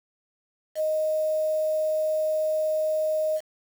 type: tone with quantisation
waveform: sine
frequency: 622.3 Hz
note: D#5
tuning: in tune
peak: -22 dBFS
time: 0.75-3.41 s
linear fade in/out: 50 ms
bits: 7
effects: none